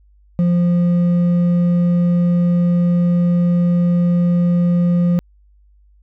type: tone with hard clipping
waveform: sine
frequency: 174.61 Hz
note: F3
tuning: in tune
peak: -13 dBFS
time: 0.39-5.19 s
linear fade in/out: 0 ms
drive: 4 dB
effects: added 50 Hz sine -48 dBFS peak until 6.02 s